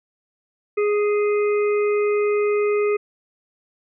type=harmonic tone; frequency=415.3 Hz; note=G#4; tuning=in tune; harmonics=1 / 3 / 5 / 6; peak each=-17 / -30 / -33 / -34 dBFS; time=0.77-2.97 s; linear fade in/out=10 ms; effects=none